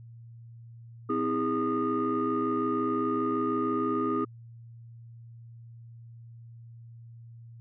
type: tone cluster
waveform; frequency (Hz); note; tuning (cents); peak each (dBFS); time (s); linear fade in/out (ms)
sine; 256.2 / 322.9 / 408.5 / 1228; C4 / E4 / G#4 / D#6; -36 / -36 / -29 / -23; -30; 1.09-4.25; 10
effects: tanh soft clip ceiling -19 dBFS + added 116 Hz sine -45 dBFS peak until 7.6 s